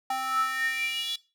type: tone with high-pass filter sweep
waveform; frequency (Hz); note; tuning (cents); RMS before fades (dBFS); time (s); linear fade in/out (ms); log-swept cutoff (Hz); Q
square; 261.6; C4; 0; -29; 0.1-1.16; 5; 880 to 3600; 9.2
effects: noise-tail reverb RT60 0.3 s tail -20 dB re dry